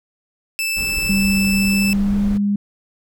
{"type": "tone", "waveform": "sawtooth", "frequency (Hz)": 2637, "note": "E7", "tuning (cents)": 0, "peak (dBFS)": -16, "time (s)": [0.59, 1.93], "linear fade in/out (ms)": 0}
{"type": "noise", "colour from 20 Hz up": "brown", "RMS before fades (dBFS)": -27, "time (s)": [0.76, 2.38], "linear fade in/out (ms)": 10}
{"type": "tone with pitch glide", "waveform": "sine", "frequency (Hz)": [196, 203], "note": ["G3", "G#3"], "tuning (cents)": [0, -39], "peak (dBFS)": -15, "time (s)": [1.09, 2.56], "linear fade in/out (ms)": 5, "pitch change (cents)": 61, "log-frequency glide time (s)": [1.6, 2.34]}
{"effects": []}